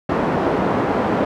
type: band-pass noise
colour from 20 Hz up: pink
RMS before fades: -19 dBFS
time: 0.09-1.25 s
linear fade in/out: 5 ms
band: 190 to 1000 Hz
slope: 12 dB/octave
effects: none